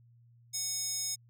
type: tone with high-pass filter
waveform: square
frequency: 740 Hz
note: F#5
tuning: in tune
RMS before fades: -35 dBFS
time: 0.53-1.16 s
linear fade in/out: 20 ms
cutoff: 6100 Hz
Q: 4
effects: added 118 Hz sine -58 dBFS peak until 1.29 s